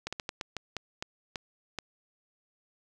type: slowing click train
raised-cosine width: 0.2 ms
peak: -17 dBFS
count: 10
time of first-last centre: 0.07-1.787 s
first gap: 56 ms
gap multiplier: 1.29
effects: none